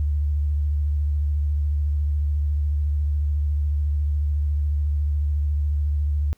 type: tone with vibrato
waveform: sine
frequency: 73.42 Hz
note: D2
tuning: in tune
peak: -19 dBFS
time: 0-6.33 s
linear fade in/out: 0 ms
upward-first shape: sine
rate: 14 Hz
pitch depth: 45 cents each way
effects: pink hiss -63 dBFS RMS until 6.37 s